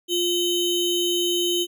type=ring-modulated tone; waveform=square; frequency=1700 Hz; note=G#6; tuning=40 cents sharp; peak=-18 dBFS; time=0.08-1.67 s; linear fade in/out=50 ms; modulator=1350 Hz; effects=none